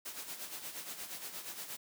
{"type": "noise with tremolo", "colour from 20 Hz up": "white", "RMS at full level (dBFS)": -42, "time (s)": [0.05, 1.77], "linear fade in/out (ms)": 10, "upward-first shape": "sine", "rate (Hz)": 8.5, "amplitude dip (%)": 60, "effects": ["high-pass 150 Hz 12 dB/octave"]}